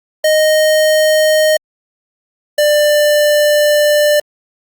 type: tone pair in turn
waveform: square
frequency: 620 / 593.7 Hz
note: D#5 / D5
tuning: -6 / +19 cents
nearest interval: minor second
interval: 75 cents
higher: first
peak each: -9 dBFS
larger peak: neither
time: 0.24-1.57 / 2.58-4.2 s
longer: second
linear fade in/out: 5 ms
effects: Opus 48 kbps